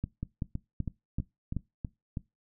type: two click trains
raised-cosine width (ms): 5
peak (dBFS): -21 / -19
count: 7 / 5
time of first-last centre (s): 0.23-2.172 / 0.04-1.567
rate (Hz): 3.09 / 2.62
effects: noise-tail reverb RT60 0.2 s tail -20 dB re dry